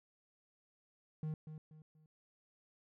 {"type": "tone with echo", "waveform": "triangle", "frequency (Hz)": 155.3, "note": "D#3", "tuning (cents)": -3, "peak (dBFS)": -35, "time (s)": [1.23, 1.34], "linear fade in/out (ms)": 2, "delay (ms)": 240, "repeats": 3, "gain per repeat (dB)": -9, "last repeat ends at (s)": 2.06, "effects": []}